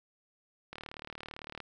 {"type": "click train", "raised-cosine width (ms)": 0.3, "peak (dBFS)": -26, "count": 34, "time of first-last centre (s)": [0.73, 1.603], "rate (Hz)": 37.8, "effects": []}